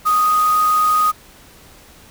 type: tone in noise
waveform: sine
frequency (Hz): 1244.5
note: D#6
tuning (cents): 0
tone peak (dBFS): -12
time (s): 0.05-1.12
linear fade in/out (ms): 20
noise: white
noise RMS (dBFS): -30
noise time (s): 0.05-1.12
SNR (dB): +15
effects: pink hiss -45 dBFS RMS until 2.1 s